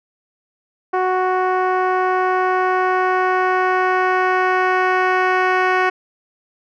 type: tone with low-pass filter sweep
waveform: 10% pulse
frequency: 370 Hz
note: F#4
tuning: in tune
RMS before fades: -17 dBFS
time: 0.93-5.9 s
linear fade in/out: 10 ms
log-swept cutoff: 1000 to 2100 Hz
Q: 0.96
effects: none